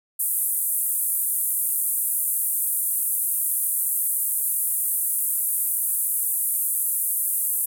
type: band-pass noise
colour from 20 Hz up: pink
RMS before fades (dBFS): -24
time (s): 0.19-7.66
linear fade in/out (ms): 10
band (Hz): 9200 to 15000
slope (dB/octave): 48
effects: none